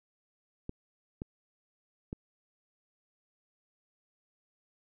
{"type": "clicks", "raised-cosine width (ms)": 3, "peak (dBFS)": -24, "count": 3, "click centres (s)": [0.694, 1.219, 2.129], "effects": []}